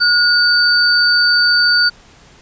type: tone pair together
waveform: sine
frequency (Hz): 1444 / 4577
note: F#6 / D8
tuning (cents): -43 / -45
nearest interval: octave + minor sixth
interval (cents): 1998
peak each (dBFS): -12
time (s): 0-1.9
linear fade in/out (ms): 20
effects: pink hiss -45 dBFS RMS until 2.41 s + resampled to 16000 Hz